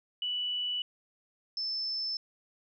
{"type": "tone pair in turn", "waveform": "sine", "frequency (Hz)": [2960, 5274], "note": ["F#7", "E8"], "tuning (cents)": [0, 0], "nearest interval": "minor seventh", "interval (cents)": 1000, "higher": "second", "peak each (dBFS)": [-30, -31], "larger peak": "first", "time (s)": [[0.22, 0.82], [1.57, 2.17]], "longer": "neither", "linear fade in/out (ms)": 2, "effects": []}